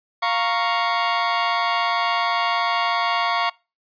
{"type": "chord", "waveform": "sawtooth", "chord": "Bb minor", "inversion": "second", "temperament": "equal", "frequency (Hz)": [698.5, 932.3, 1108.7], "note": ["F5", "Bb5", "Db6"], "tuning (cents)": [0, 0, 0], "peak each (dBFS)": [-20, -21, -18], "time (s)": [0.22, 3.5], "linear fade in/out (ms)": 10, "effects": ["noise-tail reverb RT60 0.3 s tail -25 dB re dry", "resampled to 11025 Hz"]}